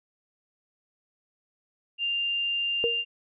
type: tone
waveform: sine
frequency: 2794 Hz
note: F7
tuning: in tune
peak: -25 dBFS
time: 1.98-3.05 s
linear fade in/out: 50 ms
type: tone with exponential decay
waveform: sine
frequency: 466.2 Hz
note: A#4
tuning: in tune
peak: -20 dBFS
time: 2.84-3.04 s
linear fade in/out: 0 ms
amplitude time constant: 43 ms
effects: none